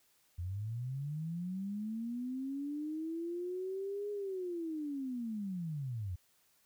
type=linear two-way sweep; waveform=sine; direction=up then down; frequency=83.7 to 415.3 to 83.7 Hz; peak=-36 dBFS; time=0.38-6.16 s; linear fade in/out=10 ms; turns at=4.11 s; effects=white hiss -71 dBFS RMS until 6.65 s